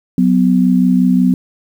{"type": "tone pair together", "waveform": "sine", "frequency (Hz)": [185, 250.5], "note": ["F#3", "B3"], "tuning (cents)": [0, 25], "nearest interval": "perfect fourth", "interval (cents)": 525, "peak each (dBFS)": -11, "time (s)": [0.18, 1.34], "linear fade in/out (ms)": 2, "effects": ["7-bit"]}